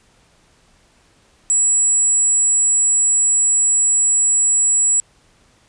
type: tone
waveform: sine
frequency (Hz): 7800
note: B8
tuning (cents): -23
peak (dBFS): -12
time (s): 1.5-5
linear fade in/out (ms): 0
effects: pink hiss -55 dBFS RMS until 5.68 s + resampled to 22050 Hz